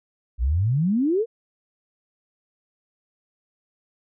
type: exponential sweep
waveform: sine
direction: up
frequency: 54.4 to 483.7 Hz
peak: -18 dBFS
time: 0.38-1.26 s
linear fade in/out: 50 ms
effects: none